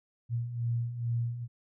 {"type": "beating tone pair", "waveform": "sine", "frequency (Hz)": [116.3, 118.6], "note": ["A#2", "A#2"], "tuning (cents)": [-4, 30], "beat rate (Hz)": 2.3, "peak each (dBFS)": [-36, -30], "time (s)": [0.29, 1.48], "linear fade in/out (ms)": 50, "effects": []}